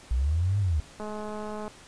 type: linear two-way sweep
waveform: sine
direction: up then down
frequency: 57.2 to 103.83 to 71.2 Hz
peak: -22 dBFS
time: 0.11-0.8 s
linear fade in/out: 0 ms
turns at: 0.59 s
type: click train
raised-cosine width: 1 ms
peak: -24 dBFS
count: 145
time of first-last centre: 1-1.679 s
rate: 212 Hz
effects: pink hiss -50 dBFS RMS until 1.87 s + resampled to 22050 Hz